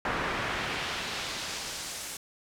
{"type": "noise with band-pass filter sweep", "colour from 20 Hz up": "brown", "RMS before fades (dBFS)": -34, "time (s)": [0.05, 2.17], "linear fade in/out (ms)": 2, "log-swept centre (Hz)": [1400, 9500], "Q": 0.93, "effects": []}